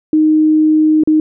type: tone with dropouts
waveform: sine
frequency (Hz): 310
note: D#4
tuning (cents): -6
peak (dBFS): -7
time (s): 0.13-1.2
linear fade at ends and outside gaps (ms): 2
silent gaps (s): 1.036-1.074
effects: none